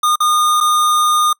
square tone with dropouts, 1221 Hz, D#6, 33 cents flat, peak -12 dBFS, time 0.03-1.33 s, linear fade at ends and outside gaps 5 ms, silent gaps 0.158-0.203 / 0.604-0.608 s, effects noise-tail reverb RT60 0.1 s tail -24 dB re dry

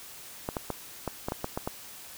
clicks, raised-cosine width 1 ms, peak -16 dBFS, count 9, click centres 0.489 / 0.568 / 0.703 / 1.077 / 1.285 / 1.321 / 1.444 / 1.575 / 1.675 s, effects white hiss -46 dBFS RMS until 2.17 s

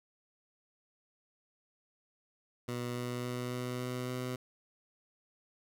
15% pulse tone with pitch steps, 121.9 / 122.75 / 123.6 / 124.46 / 125.33 / 126.2 Hz, B2 / B2 / B2 / B2 / B2 / B2, -22 / -10 / +2 / +14 / +26 / +38 cents, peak -29 dBFS, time 2.68-4.36 s, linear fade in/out 5 ms, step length 280 ms, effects none

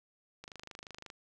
click train, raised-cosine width 0.2 ms, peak -29 dBFS, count 18, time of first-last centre 0.44-1.101 s, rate 25.7 Hz, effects none

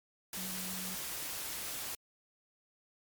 sine tone in noise, 185.7 Hz, F#3, 7 cents sharp, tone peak -44 dBFS, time 0.37-0.95 s, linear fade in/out 2 ms, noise white, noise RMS -40 dBFS, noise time 0.33-1.95 s, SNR -7 dB, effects MP3 96 kbps

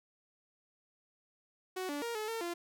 sawtooth tone with pitch steps, 371.7 / 289.6 / 468.3 / 429.6 / 453.9 / 344.9 Hz, F#4 / D4 / A#4 / A4 / A#4 / F4, +8 / -24 / +8 / -41 / -46 / -22 cents, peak -32 dBFS, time 1.76-2.54 s, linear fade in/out 10 ms, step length 130 ms, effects none

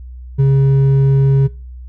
sine tone with hard clipping, 136.6 Hz, C#3, 25 cents flat, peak -9 dBFS, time 0.38-1.48 s, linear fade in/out 20 ms, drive 4 dB, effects noise-tail reverb RT60 0.3 s tail -19 dB re dry + added 62 Hz sine -29 dBFS peak until 1.88 s

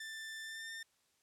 sawtooth tone with pitch glide, 1774 to 1805 Hz, A6 to A6, +14 to +44 cents, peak -40 dBFS, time 0-0.83 s, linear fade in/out 5 ms, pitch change +30 cents, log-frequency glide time 0.42-0.7 s, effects white hiss -75 dBFS RMS until 1.22 s + low-pass 10000 Hz 12 dB/octave

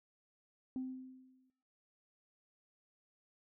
sine tone with exponential decay, 258.8 Hz, C4, 19 cents flat, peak -34 dBFS, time 0.76-1.5 s, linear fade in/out 1 ms, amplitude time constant 160 ms, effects noise-tail reverb RT60 0.8 s tail -18 dB re dry + tanh soft clip ceiling -33 dBFS

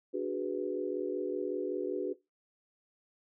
sine chord, G# half-diminished seventh, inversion second, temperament equal, 293.7 / 370 / 415.3 / 493.9 Hz, D4 / F#4 / G#4 / B4, 0 / 0 / 0 / 0 cents, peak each -38 / -34 / -38 / -38 dBFS, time 0.13-2.14 s, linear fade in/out 20 ms, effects noise-tail reverb RT60 0.2 s tail -18 dB re dry

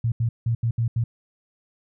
sine tone bursts at uneven times, 116 Hz, A#2, 8 cents flat, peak -19 dBFS, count 6, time 0.04-0.12 / 0.2-0.29 / 0.46-0.55 / 0.63-0.71 / 0.78-0.88 / 0.96-1.04 s, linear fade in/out 5 ms, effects none

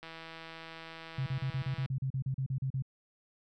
click train, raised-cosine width 0.3 ms, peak -30 dBFS, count 299, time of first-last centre 0.03-1.858 s, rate 163 Hz
sine tone bursts, 132.8 Hz, C3, 26 cents sharp, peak -30 dBFS, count 14, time 1.18-2.823 s, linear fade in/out 5 ms, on 83 ms, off 37 ms
effects none

